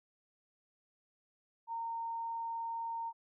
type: tone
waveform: sine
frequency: 919 Hz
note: A#5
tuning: 25 cents flat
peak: -36 dBFS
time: 1.67-3.13 s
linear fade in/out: 50 ms
effects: none